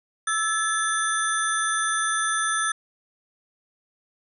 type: tone cluster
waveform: sine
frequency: 1315 / 1719 / 3541 / 6120 / 9210 Hz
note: E6 / A6 / A7 / G8 / D9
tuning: -5 / -41 / +10 / -42 / -35 cents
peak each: -26 / -26 / -33 / -32 / -29 dBFS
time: 0.27-2.72 s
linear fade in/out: 5 ms
effects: none